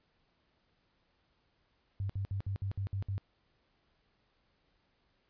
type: tone bursts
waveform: sine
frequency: 98 Hz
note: G2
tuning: in tune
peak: -32 dBFS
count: 8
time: 2-3.18 s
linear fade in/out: 0 ms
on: 95 ms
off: 60 ms
effects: pink hiss -74 dBFS RMS until 5.29 s + resampled to 11025 Hz